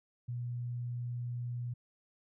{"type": "tone", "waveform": "sine", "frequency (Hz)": 121.3, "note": "B2", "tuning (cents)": -31, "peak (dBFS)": -35, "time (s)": [0.28, 1.74], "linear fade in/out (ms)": 10, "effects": []}